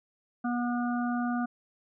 harmonic tone, 242 Hz, B3, 35 cents flat, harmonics 1 / 3 / 5 / 6, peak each -28 / -35 / -39 / -39 dBFS, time 0.44-1.46 s, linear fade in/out 10 ms, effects none

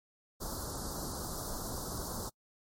pink band-stop noise, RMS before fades -39 dBFS, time 0.4-2.3 s, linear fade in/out 20 ms, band 1400 to 4200 Hz, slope 48 dB/octave, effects noise-tail reverb RT60 0.1 s tail -26 dB re dry + MP3 64 kbps

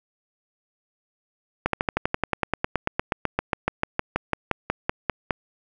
slowing click train, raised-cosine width 0.5 ms, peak -6 dBFS, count 29, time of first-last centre 1.66-5.308 s, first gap 73 ms, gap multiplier 1.04, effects none

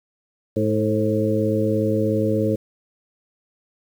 harmonic tone with a mistuned harmonic, 107.1 Hz, A2, 46 cents flat, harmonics 1 / 2 / 3 / 4 / 5, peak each -24 / -24 / -24 / -24 / -24 dBFS, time 0.56-2.56 s, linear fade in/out 10 ms, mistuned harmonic 4, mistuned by +41 cents, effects 8-bit

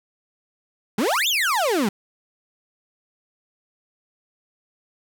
35% pulse exponential two-way sweep, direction up then down, 185.5 to 3708 to 185.5 Hz, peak -17 dBFS, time 0.98-1.89 s, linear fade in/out 5 ms, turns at 1.28 s, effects none

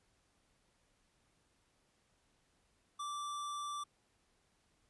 square tone, 1170 Hz, D6, 7 cents flat, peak -40 dBFS, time 2.99-3.84 s, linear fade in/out 10 ms, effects pink hiss -75 dBFS RMS until 4.89 s + resampled to 24000 Hz

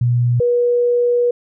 sine tone pair in turn, 121.2 / 483.6 Hz, B2 / B4, -32 / -36 cents, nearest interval 2 octaves, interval 2396 cents, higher second, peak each -12 dBFS, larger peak neither, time 0.01-0.4 / 0.4-1.31 s, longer second, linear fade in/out 5 ms, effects none

